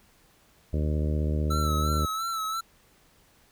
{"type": "harmonic tone", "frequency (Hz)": 75.9, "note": "D#2", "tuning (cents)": -42, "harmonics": [1, 2, 3, 4, 5, 6, 7, 8], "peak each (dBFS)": [-25, -31, -35, -37, -39, -41, -42, -43], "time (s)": [0.73, 2.06], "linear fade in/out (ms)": 5}
{"type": "tone with vibrato", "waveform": "square", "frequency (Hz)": 1318.5, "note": "E6", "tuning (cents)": 0, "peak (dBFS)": -29, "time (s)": [1.5, 2.61], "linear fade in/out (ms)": 10, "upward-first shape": "sine", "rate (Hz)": 2.9, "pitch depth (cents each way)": 46}
{"effects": ["pink hiss -61 dBFS RMS until 3.51 s"]}